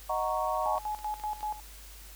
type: chord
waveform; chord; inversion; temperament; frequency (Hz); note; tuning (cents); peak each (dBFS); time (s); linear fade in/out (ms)
sine; D# minor seventh; none; equal with one note detuned; 622.3 / 740 / 929.6 / 1108.7; D#5 / F#5 / A#5 / C#6; 0 / 0 / -5 / 0; -33; 0.09-0.79; 10
type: tone with tremolo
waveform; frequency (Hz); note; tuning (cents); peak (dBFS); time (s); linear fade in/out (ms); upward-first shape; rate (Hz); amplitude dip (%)
sine; 847; G#5; +34; -30; 0.66-1.6; 0; square; 5.2; 80
type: click train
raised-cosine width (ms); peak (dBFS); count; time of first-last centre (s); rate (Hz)
0.2; -31; 4; 0.78-1.408; 4.78
effects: added 50 Hz sine -48 dBFS peak until 2.15 s + white hiss -51 dBFS RMS until 2.15 s